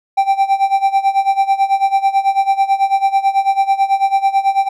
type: tone with tremolo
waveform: triangle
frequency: 783 Hz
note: G5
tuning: 2 cents flat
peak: -6 dBFS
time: 0.17-4.69 s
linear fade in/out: 10 ms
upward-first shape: sine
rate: 9.1 Hz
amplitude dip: 85%
effects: none